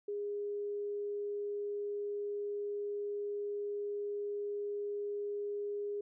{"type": "tone", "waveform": "sine", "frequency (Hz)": 410, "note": "G#4", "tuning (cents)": -22, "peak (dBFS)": -35, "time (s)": [0.08, 6.01], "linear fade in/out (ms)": 5, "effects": []}